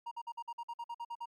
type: tone bursts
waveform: triangle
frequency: 940 Hz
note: A#5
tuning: 14 cents sharp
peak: -36 dBFS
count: 12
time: 0.06-1.258 s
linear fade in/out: 10 ms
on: 54 ms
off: 50 ms
effects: MP3 96 kbps